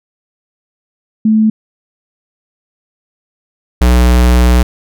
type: tone pair in turn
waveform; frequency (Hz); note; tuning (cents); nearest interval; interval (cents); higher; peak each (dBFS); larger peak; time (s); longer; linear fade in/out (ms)
sine / square; 217.9 / 61.15; A3 / B1; -17 / -16; octave + minor seventh; 2199; first; -6; neither; 1.25-1.5 / 3.81-4.63; second; 5
effects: none